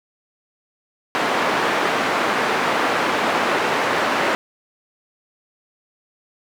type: band-pass noise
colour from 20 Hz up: white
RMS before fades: -20 dBFS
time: 1.15-4.35 s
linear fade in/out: 0 ms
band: 250 to 1500 Hz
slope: 12 dB/octave
effects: none